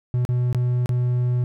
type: tone with dropouts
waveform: triangle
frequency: 123.47 Hz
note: B2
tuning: in tune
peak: -16 dBFS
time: 0.14-1.44 s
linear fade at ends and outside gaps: 0 ms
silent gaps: 0.251-0.29 / 0.528-0.547 / 0.859-0.892 s
effects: none